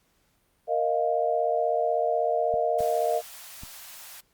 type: chord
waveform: sine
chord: Bb suspended fourth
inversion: none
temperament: equal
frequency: 466.2 / 622.3 / 698.5 Hz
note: Bb4 / Eb5 / F5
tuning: 0 / 0 / 0 cents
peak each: -28 / -26 / -26 dBFS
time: 0.67-3.22 s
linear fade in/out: 50 ms
type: clicks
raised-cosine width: 5 ms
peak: -29 dBFS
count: 3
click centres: 2.54 / 2.806 / 3.635 s
type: high-pass noise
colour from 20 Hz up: white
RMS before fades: -44 dBFS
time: 2.78-4.21 s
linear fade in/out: 10 ms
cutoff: 580 Hz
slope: 48 dB/octave
effects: pink hiss -68 dBFS RMS until 4.33 s + Opus 48 kbps